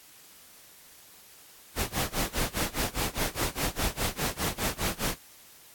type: noise with tremolo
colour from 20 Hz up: pink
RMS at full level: -27 dBFS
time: 1.75-5.18 s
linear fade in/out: 50 ms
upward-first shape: sine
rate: 4.9 Hz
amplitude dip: 95%
effects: white hiss -53 dBFS RMS until 5.74 s + AAC 64 kbps